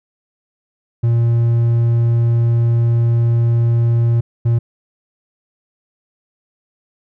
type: tone bursts at uneven times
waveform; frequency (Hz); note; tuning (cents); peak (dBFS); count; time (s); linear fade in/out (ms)
triangle; 117.1; A#2; +8; -9; 2; 1.03-4.21 / 4.45-4.59; 10
effects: none